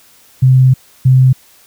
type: tone bursts at uneven times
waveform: sine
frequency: 129.8 Hz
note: C3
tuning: 13 cents flat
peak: -4 dBFS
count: 2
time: 0.42-0.74 / 1.05-1.33 s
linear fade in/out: 10 ms
effects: white hiss -46 dBFS RMS until 1.66 s